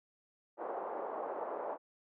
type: band-pass noise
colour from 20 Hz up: pink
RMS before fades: -40 dBFS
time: 0.57-1.78 s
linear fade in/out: 50 ms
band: 430 to 990 Hz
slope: 24 dB/octave
effects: none